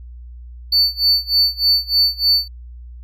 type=tone with tremolo; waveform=triangle; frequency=4500 Hz; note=C#8; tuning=25 cents sharp; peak=-8 dBFS; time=0.72-2.48 s; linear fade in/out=5 ms; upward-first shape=sine; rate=3.3 Hz; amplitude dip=95%; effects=tanh soft clip ceiling -5 dBFS + added 60 Hz sine -33 dBFS peak until 3.03 s